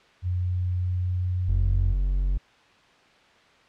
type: tone with pitch glide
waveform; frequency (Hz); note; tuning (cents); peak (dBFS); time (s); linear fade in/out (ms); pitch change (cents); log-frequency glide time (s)
sine; 90.2 to 90.93; F#2 to F#2; -44 to -30; -23; 0.22-1.95; 50; +14; 0.55-1.66
type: tone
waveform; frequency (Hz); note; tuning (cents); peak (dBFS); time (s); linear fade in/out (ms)
triangle; 46.36; F#1; +4; -19; 1.48-2.38; 10
effects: white hiss -56 dBFS RMS until 3.68 s + low-pass 3000 Hz 12 dB/octave